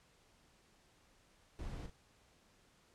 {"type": "noise with echo", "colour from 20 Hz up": "brown", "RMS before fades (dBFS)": -45, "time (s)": [1.59, 1.86], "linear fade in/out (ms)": 0, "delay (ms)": 38, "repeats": 1, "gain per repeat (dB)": -7, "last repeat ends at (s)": 1.898, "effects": ["pink hiss -69 dBFS RMS until 2.94 s", "low-pass 9000 Hz 12 dB/octave"]}